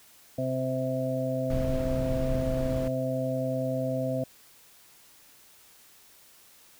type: harmonic tone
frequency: 130.2 Hz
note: C3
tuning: 8 cents flat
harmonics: 1 / 2 / 4 / 5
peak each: -32 / -32 / -32 / -32 dBFS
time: 0.38-4.24 s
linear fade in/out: 5 ms
type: noise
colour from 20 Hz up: brown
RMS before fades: -32 dBFS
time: 1.5-2.88 s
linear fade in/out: 2 ms
effects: white hiss -56 dBFS RMS until 6.79 s